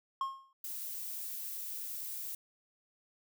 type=tone with exponential decay; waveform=triangle; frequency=1076 Hz; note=C6; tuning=48 cents sharp; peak=-27 dBFS; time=0.21-0.53 s; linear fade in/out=2 ms; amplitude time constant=68 ms
type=noise; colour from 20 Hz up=violet; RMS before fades=-41 dBFS; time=0.64-2.35 s; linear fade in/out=2 ms
effects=none